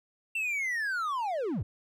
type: linear sweep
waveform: triangle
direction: down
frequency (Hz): 2714 to 69.3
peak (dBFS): -27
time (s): 0.35-1.63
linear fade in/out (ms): 5
effects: none